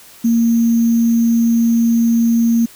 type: tone with sample-and-hold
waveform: sine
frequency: 231.3 Hz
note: A#3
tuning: 13 cents flat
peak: -10 dBFS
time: 0.24-2.66 s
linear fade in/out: 10 ms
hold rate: 6300 Hz
effects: white hiss -42 dBFS RMS until 2.75 s